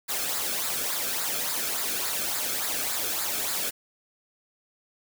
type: noise with flanger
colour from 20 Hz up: white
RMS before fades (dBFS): -29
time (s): 0.08-3.71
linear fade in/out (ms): 20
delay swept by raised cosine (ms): 0.33 to 1.06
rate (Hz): 3.5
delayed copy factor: -0.6
effects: none